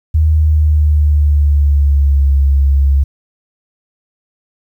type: tone with pitch glide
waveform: sine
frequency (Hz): 78 to 69.09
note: D#2 to C#2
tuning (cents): +5 to -5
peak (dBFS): -7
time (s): 0.14-3.04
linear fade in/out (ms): 10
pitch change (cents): -210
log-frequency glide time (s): 0.27-2.3
effects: 8-bit